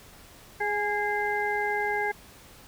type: harmonic tone with a mistuned harmonic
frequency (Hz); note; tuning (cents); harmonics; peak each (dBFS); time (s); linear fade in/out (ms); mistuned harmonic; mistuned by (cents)
415.3; G#4; 0; 1 / 2 / 4 / 5; -31 / -29 / -31 / -32; 0.6-2.12; 10; 4; -31
effects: pink hiss -51 dBFS RMS until 2.67 s